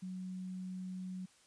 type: tone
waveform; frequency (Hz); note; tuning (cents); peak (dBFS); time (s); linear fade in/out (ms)
sine; 185; F#3; 0; -40; 0.02-1.26; 10
effects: white hiss -66 dBFS RMS until 1.46 s + resampled to 22050 Hz